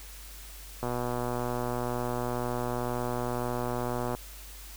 click train, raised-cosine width 1 ms, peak -18 dBFS, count 406, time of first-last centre 0.83-4.15 s, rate 122 Hz, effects added 50 Hz sine -45 dBFS peak until 4.76 s + white hiss -48 dBFS RMS until 4.76 s

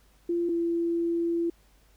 sine tone pair in turn, 343.4 / 338.3 Hz, F4 / E4, -29 / +45 cents, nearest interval unison, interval 26 cents, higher first, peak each -24 / -24 dBFS, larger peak neither, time 0.29-0.49 / 0.49-1.5 s, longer second, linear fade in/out 5 ms, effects added 50 Hz sine -59 dBFS peak until 1.96 s + pink hiss -64 dBFS RMS until 1.96 s

